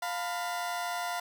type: tone cluster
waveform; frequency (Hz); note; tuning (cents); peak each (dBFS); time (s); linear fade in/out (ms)
30% pulse; 702 / 906 / 998; F5 / A#5 / B5; +9 / -50 / +18; -31 / -39 / -35; 0.02-1.2; 5
effects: none